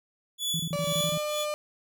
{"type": "tone with tremolo", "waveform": "sawtooth", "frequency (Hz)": 3429, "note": "A7", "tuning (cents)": -45, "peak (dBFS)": -23, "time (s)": [0.38, 1.46], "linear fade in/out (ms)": 50, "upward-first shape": "triangle", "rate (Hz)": 2, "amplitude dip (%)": 100}
{"type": "tone bursts", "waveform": "sine", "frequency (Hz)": 163.5, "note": "E3", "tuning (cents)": -14, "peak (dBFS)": -29, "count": 8, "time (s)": [0.54, 1.176], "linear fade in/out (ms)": 2, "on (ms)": 55, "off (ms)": 28}
{"type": "tone with pitch glide", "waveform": "35% pulse", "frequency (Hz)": [578, 599.8], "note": ["D5", "D5"], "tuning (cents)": [-28, 36], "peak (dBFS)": -27, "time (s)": [0.73, 1.54], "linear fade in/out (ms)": 0, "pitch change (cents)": 64, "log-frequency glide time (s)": [0.92, 1.18]}
{"effects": []}